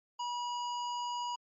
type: tone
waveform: square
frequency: 968 Hz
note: B5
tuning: 35 cents flat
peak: -35 dBFS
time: 0.19-1.36 s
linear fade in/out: 10 ms
effects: MP3 32 kbps